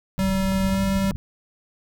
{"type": "low-pass noise", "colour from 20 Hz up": "pink", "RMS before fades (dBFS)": -29, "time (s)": [0.18, 1.16], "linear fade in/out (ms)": 0, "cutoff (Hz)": 200, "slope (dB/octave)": 48}
{"type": "tone with pitch glide", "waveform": "square", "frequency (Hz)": [191.7, 194.15], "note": ["G3", "G3"], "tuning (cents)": [-38, -16], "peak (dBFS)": -21, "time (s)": [0.19, 1.11], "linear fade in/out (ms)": 0, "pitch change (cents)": 22, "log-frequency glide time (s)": [0.67, 0.81]}
{"type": "clicks", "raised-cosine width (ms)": 1, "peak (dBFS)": -25, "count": 4, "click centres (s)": [0.521, 0.695, 0.746, 1.116]}
{"effects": []}